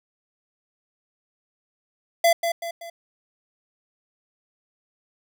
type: tone with echo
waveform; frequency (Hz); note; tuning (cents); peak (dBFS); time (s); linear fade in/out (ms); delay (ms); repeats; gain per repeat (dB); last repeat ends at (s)
square; 677; E5; +46; -15; 2.24-2.33; 5; 190; 3; -7; 2.9
effects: none